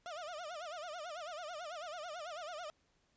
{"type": "tone with vibrato", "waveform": "30% pulse", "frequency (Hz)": 656, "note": "E5", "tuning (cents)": -9, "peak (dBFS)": -40, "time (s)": [0.06, 2.7], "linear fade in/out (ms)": 0, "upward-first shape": "sine", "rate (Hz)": 9.1, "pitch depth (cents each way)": 180, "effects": ["pink hiss -75 dBFS RMS until 3.16 s", "resampled to 16000 Hz"]}